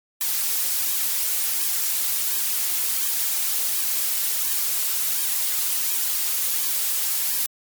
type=noise with flanger; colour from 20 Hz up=blue; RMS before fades=-23 dBFS; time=0.21-7.46 s; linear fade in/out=0 ms; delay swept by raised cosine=1.4 to 5.2 ms; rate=1.4 Hz; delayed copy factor=-0.6; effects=MP3 96 kbps